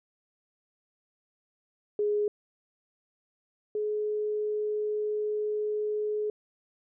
sine tone pair in turn, 416.4 / 422.9 Hz, G#4 / G#4, +5 / +31 cents, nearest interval unison, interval 26 cents, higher second, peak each -24 / -27 dBFS, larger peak first, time 1.99-2.28 / 3.75-6.3 s, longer second, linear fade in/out 2 ms, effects none

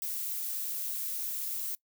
violet noise, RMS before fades -35 dBFS, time 0.02-1.75 s, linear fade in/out 0 ms, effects noise-tail reverb RT60 0.1 s tail -22 dB re dry

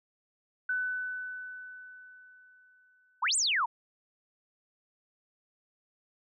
sine tone with exponential decay, 1500 Hz, F#6, 23 cents sharp, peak -27 dBFS, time 0.69-3.22 s, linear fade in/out 5 ms, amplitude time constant 550 ms
sine exponential two-way sweep, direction up then down, 825 to 9040 to 861 Hz, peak -25 dBFS, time 3.22-3.66 s, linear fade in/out 10 ms, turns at 3.36 s
effects none

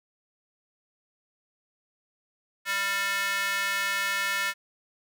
square tone with high-pass filter, 197.7 Hz, G3, 15 cents sharp, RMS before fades -28 dBFS, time 2.65-4.54 s, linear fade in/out 50 ms, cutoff 1700 Hz, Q 2.5, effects none

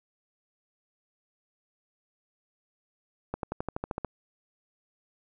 accelerating click train, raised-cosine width 1 ms, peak -17 dBFS, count 10, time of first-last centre 3.34-4.047 s, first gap 92 ms, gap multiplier 0.96, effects none

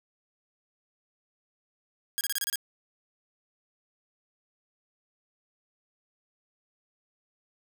5% pulse tone bursts, 1637 Hz, G#6, 25 cents flat, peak -16 dBFS, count 7, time 2.18-2.557 s, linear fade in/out 0 ms, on 29 ms, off 29 ms, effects none

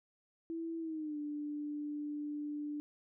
sine tone with pitch glide, 329.6 to 295.3 Hz, E4 to D4, 0 to +10 cents, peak -37 dBFS, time 0.5-2.8 s, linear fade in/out 0 ms, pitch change -190 cents, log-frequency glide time 0.79-1.18 s, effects none

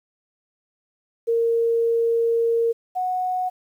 sine tone pair in turn, 462.1 / 735.7 Hz, A#4 / F#5, -15 / -10 cents, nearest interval minor sixth, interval 805 cents, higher second, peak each -17 / -21 dBFS, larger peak first, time 1.27-2.73 / 2.95-3.5 s, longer first, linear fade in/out 20 ms, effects 9-bit

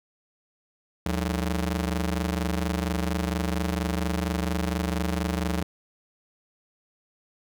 sawtooth ring-modulated tone, 126.3 Hz, B2, 39 cents sharp, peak -18 dBFS, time 1.06-5.63 s, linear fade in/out 2 ms, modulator 51 Hz, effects none

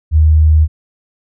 sine tone, 77.78 Hz, D#2, in tune, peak -5 dBFS, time 0.11-0.68 s, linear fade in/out 50 ms, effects none

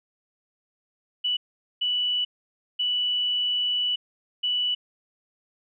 sine tone bursts at uneven times, 2960 Hz, F#7, in tune, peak -22 dBFS, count 4, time 1.24-1.37 / 1.81-2.25 / 2.79-3.96 / 4.43-4.75 s, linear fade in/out 10 ms, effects none

